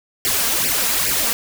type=noise with flanger; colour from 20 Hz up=white; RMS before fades=-19 dBFS; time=0.25-1.33 s; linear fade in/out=0 ms; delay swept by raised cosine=0.39 to 4.39 ms; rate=2.4 Hz; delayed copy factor=+0.85; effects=none